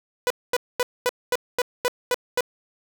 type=tone bursts; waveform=sawtooth; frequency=494.4 Hz; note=B4; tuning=2 cents sharp; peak=-15 dBFS; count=9; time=0.27-2.407 s; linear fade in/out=0 ms; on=33 ms; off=230 ms; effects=none